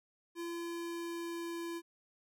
square tone with pitch glide, 340.6 to 338.2 Hz, F4 to E4, -43 to +44 cents, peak -39 dBFS, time 0.35-1.82 s, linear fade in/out 50 ms, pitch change -13 cents, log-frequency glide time 0.47-1.65 s, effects none

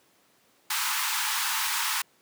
pink high-pass noise, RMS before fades -28 dBFS, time 0.7-2.02 s, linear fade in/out 5 ms, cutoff 850 Hz, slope 96 dB/octave, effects pink hiss -63 dBFS RMS until 2.21 s + high-pass 200 Hz 12 dB/octave

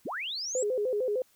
sine linear sweep, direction up, 119.1 to 7930 Hz, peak -32 dBFS, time 0.05-0.64 s, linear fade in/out 10 ms
sine tone with vibrato, 460.8 Hz, A#4, 20 cents flat, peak -26 dBFS, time 0.55-1.22 s, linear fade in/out 2 ms, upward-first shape square, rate 6.6 Hz, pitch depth 180 cents each way
effects white hiss -65 dBFS RMS until 1.35 s

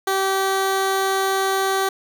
15% pulse tone, 386.2 Hz, G4, 26 cents flat, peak -12 dBFS, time 0.07-1.89 s, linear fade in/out 5 ms, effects none

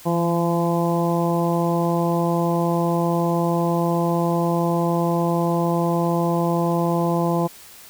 harmonic tone with a mistuned harmonic, 170.7 Hz, F3, 39 cents flat, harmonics 1 / 2 / 3 / 4 / 5 / 6, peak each -21 / -24 / -26 / -27 / -28 / -29 dBFS, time 0.05-7.48 s, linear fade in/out 20 ms, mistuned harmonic 1, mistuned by -27 cents, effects white hiss -44 dBFS RMS until 7.89 s

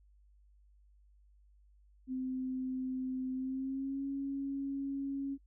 sine tone with pitch glide, 258.6 to 275.6 Hz, C4 to C#4, -20 to -10 cents, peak -34 dBFS, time 2.07-5.38 s, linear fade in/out 50 ms, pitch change +110 cents, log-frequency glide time 3.33-4.05 s, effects noise-tail reverb RT60 0.1 s tail -23 dB re dry + added 50 Hz sine -61 dBFS peak until 5.46 s

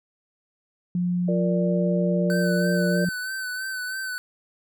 sine tone, 177.7 Hz, F3, 30 cents sharp, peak -21 dBFS, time 0.95-3.09 s, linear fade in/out 2 ms
sine chord, Bb major, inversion second, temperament equal, 349.2 / 466.2 / 587.3 Hz, F4 / Bb4 / D5, 0 / 0 / 0 cents, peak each -30 / -29 / -26 dBFS, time 1.28-3.05 s, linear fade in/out 5 ms
square tone with vibrato, 1520 Hz, F#6, 46 cents sharp, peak -29 dBFS, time 2.3-4.18 s, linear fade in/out 0 ms, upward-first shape sine, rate 3.1 Hz, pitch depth 37 cents each way
effects none

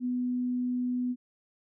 sine tone, 248.3 Hz, B3, 9 cents sharp, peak -27 dBFS, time 0-1.16 s, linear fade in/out 50 ms, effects none

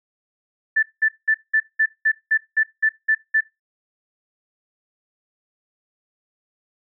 sine tone bursts, 1760 Hz, A6, in tune, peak -14 dBFS, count 11, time 0.76-3.408 s, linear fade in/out 10 ms, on 68 ms, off 190 ms, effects noise-tail reverb RT60 0.2 s tail -19 dB re dry

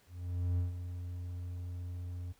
triangle tone with ADSR envelope, 88.6 Hz, F2, 25 cents sharp, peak -26 dBFS, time 0.07-2.33 s, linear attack 510 ms, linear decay 140 ms, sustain -10 dB, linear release 17 ms, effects pink hiss -67 dBFS RMS until 2.39 s

